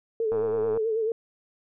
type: tone with vibrato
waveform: sine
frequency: 444 Hz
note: A4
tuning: 16 cents sharp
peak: -23 dBFS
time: 0.2-1.12 s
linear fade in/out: 2 ms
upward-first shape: sine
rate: 9.2 Hz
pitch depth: 62 cents each way
type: click train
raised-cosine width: 1 ms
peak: -23 dBFS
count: 50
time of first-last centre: 0.32-0.774 s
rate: 108 Hz
effects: none